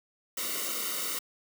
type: noise with comb filter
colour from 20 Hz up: white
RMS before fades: -33 dBFS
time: 0.37-1.19 s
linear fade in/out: 5 ms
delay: 1.2 ms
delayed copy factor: -0.85
effects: high-pass 200 Hz 12 dB/octave